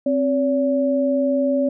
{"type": "tone pair together", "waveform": "sine", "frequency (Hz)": [264.2, 569.3], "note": ["C4", "C#5"], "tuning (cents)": [17, 46], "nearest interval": "octave + minor second", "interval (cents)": 1329, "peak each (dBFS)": -19, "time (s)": [0.06, 1.69], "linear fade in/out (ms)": 5, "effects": []}